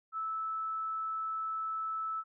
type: tone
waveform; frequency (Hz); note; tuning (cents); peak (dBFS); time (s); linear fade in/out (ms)
sine; 1310; E6; -11; -33; 0.12-2.24; 50
effects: none